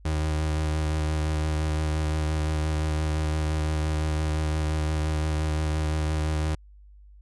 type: tone with vibrato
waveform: 35% pulse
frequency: 77.3 Hz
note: D#2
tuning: 11 cents flat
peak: -22 dBFS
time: 0.05-6.55 s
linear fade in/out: 5 ms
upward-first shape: sine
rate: 5.8 Hz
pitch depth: 18 cents each way
effects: added 50 Hz sine -47 dBFS peak until 7.21 s + resampled to 24000 Hz